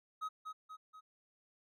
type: tone with echo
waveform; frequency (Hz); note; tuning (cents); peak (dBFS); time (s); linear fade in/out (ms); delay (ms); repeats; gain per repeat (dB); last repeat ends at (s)
triangle; 1267; D#6; +31; -35; 0.21-0.29; 20; 240; 3; -5; 1.01
effects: none